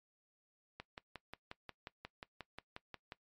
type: click train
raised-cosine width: 0.3 ms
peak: -29 dBFS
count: 14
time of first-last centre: 0.8-3.121 s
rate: 5.6 Hz
effects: noise-tail reverb RT60 0.1 s tail -19 dB re dry + MP3 64 kbps